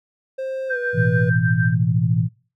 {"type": "tone with pitch glide", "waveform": "triangle", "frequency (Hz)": [528, 487], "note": ["C5", "B4"], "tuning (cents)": [16, -24], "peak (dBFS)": -22, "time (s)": [0.38, 1.3], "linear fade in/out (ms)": 10, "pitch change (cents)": -140, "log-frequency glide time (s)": [0.68, 0.77]}
{"type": "tone with tremolo", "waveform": "sine", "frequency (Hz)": 1570, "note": "G6", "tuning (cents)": 2, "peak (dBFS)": -20, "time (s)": [0.69, 1.75], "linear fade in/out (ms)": 20, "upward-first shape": "sine", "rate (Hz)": 6.6, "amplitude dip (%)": 75}
{"type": "chord", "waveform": "sine", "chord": "A suspended second", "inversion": "none", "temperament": "equal", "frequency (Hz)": [110, 123.47, 164.81], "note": ["A2", "B2", "E3"], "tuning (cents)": [0, 0, 0], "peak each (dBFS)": -20, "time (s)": [0.93, 2.29], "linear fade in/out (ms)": 50}
{"effects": ["noise-tail reverb RT60 0.4 s tail -25 dB re dry"]}